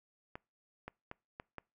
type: clicks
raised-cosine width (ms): 0.5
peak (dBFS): -28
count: 5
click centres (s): 0.355 / 0.88 / 1.114 / 1.399 / 1.583
effects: noise-tail reverb RT60 0.3 s tail -26 dB re dry